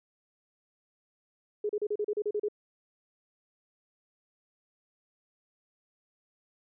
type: tone bursts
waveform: sine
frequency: 417.8 Hz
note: G#4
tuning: 10 cents sharp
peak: -27 dBFS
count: 10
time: 1.64-2.485 s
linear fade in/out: 5 ms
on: 53 ms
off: 35 ms
effects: none